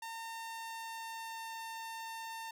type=tone with pitch glide; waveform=sawtooth; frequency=910 to 904.2 Hz; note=A#5 to A5; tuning=-42 to +47 cents; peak=-38 dBFS; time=0.02-2.51 s; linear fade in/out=5 ms; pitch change=-11 cents; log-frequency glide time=0.25-1.55 s; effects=none